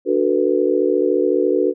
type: chord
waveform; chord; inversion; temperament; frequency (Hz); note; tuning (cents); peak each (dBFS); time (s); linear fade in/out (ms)
sine; B minor seventh; first; just; 296.3 / 370.4 / 444.5 / 493.9; D4 / F#4 / A4 / B4; +15 / +2 / +18 / 0; -21 / -18 / -20 / -20; 0.05-1.74; 50
effects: none